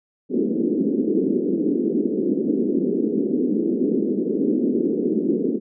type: band-pass noise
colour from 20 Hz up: pink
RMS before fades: -21 dBFS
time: 0.29-5.6 s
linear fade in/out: 50 ms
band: 210 to 420 Hz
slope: 48 dB/octave
effects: none